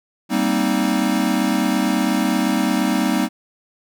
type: chord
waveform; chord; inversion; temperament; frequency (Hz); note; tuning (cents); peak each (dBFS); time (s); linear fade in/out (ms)
square; C minor seventh; second; equal; 196 / 233.1 / 261.6 / 311.1; G3 / Bb3 / C4 / Eb4; 0 / 0 / 0 / 0; -23; 0.29-3.29; 50
effects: none